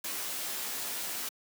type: noise with comb filter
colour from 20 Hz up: white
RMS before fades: -36 dBFS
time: 0.04-1.29 s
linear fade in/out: 5 ms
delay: 15 ms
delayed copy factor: +0.65
effects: high-pass 200 Hz 12 dB/octave